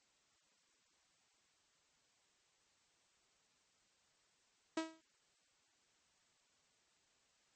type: tone with exponential decay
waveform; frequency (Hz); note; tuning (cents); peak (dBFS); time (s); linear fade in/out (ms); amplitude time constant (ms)
sawtooth; 322.1; E4; -40; -30; 4.77-5.01; 5; 52
effects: white hiss -75 dBFS RMS until 7.55 s + MP3 32 kbps